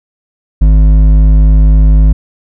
sine tone with hard clipping, 51.91 Hz, G#1, in tune, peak -4 dBFS, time 0.61-2.13 s, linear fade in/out 10 ms, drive 8 dB, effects none

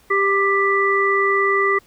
harmonic tone, 394.8 Hz, G4, 12 cents sharp, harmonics 1 / 3 / 5, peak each -19 / -19 / -19 dBFS, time 0.1-1.79 s, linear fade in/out 10 ms, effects pink hiss -54 dBFS RMS until 1.86 s

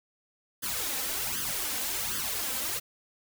white noise with flanger, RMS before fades -32 dBFS, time 0.62-2.8 s, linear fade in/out 20 ms, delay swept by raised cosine 0.62 to 3.92 ms, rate 1.3 Hz, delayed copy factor +0.8, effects none

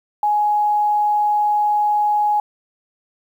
sine tone, 836 Hz, G#5, 11 cents sharp, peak -14 dBFS, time 0.23-2.4 s, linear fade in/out 2 ms, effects 8-bit

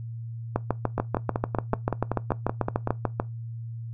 two click trains, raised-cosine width 1 ms, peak -11 / -9 dBFS, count 11 / 19, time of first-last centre 0.98-2.874 / 0.56-3.199 s, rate 5.28 / 6.82 Hz, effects noise-tail reverb RT60 0.2 s tail -20 dB re dry + added 115 Hz sine -33 dBFS peak until 3.93 s

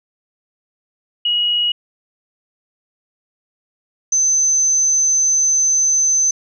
sine tone pair in turn, 2901 / 6147 Hz, F#7 / G8, -35 / -35 cents, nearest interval octave + minor second, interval 1300 cents, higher second, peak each -14 / -12 dBFS, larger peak second, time 1.25-1.72 / 4.12-6.31 s, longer second, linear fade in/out 5 ms, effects none

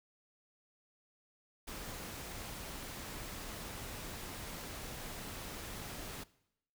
pink noise, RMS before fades -45 dBFS, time 1.67-6.24 s, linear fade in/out 10 ms, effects noise-tail reverb RT60 0.8 s tail -20 dB re dry

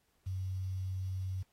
sine tone with quantisation, 93.8 Hz, F#2, 24 cents sharp, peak -34 dBFS, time 0.26-1.43 s, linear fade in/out 10 ms, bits 10, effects pink hiss -75 dBFS RMS until 1.52 s + AAC 48 kbps

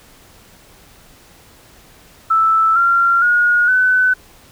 sine tone with pitch steps, 1318.5 / 1378.5 / 1441.2 / 1506.7 Hz, E6 / F6 / F#6 / F#6, 0 / -23 / -46 / +31 cents, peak -10 dBFS, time 2.3-4.14 s, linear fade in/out 10 ms, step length 460 ms, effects pink hiss -46 dBFS RMS until 4.51 s

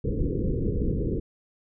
pink low-pass noise, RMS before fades -26 dBFS, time 0.04-1.2 s, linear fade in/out 10 ms, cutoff 500 Hz, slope 96 dB/octave, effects none

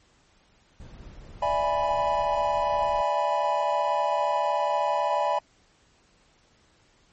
brown noise, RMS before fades -43 dBFS, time 0.8-3.01 s, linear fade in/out 2 ms
triangle chord, E dominant seventh, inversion third, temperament equal, 587.3 / 659.3 / 830.6 / 987.8 Hz, D5 / E5 / G#5 / B5, 0 / 0 / 0 / 0 cents, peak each -26 / -28 / -25 / -25 dBFS, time 1.42-5.39 s, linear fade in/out 5 ms
effects pink hiss -62 dBFS RMS until 7.12 s + MP3 32 kbps

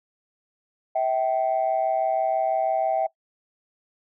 sine tone pair together, 647.9 / 774 Hz, E5 / G5, -30 / -22 cents, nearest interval minor third, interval 308 cents, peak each -22 dBFS, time 0.95-3.07 s, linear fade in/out 10 ms, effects noise-tail reverb RT60 0.1 s tail -20 dB re dry + tanh soft clip ceiling -15 dBFS

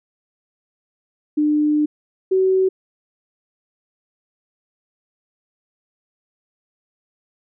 sine tone pair in turn, 299.8 / 377.7 Hz, D4 / F#4, +36 / +36 cents, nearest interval major third, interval 400 cents, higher second, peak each -14 / -13 dBFS, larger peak second, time 1.37-1.86 / 2.31-2.69 s, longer first, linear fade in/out 10 ms, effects none

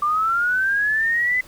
sine linear sweep, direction up, 1174.7 to 2027 Hz, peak -17 dBFS, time 0.02-1.41 s, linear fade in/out 5 ms, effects pink hiss -46 dBFS RMS until 1.47 s

